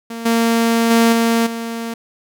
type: tone with level steps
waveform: sawtooth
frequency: 230 Hz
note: A#3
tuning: 23 cents flat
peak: -22 / -9 / -6 / -9 / -19 dBFS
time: 0.1-1.94 s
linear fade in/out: 5 ms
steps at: 0.25 / 0.9 / 1.12 / 1.46 s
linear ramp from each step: 10 ms
effects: none